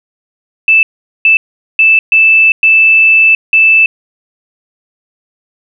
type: tone bursts at uneven times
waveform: sine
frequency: 2637 Hz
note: E7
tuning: in tune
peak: -3 dBFS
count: 6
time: 0.68-0.83 / 1.25-1.37 / 1.79-1.99 / 2.12-2.52 / 2.63-3.35 / 3.53-3.86 s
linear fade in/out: 2 ms
effects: none